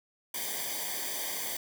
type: noise with comb filter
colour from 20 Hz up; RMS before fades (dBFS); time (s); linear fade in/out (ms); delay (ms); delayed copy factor
white; -35; 0.34-1.57; 5; 0.74; -1
effects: none